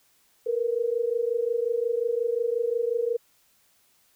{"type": "tone pair together", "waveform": "sine", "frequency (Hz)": [458.1, 483.7], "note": ["A#4", "B4"], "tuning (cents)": [-30, -36], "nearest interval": "minor second", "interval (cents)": 94, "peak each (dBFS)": -26, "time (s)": [0.46, 3.17], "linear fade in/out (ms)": 10, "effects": ["white hiss -64 dBFS RMS until 4.15 s"]}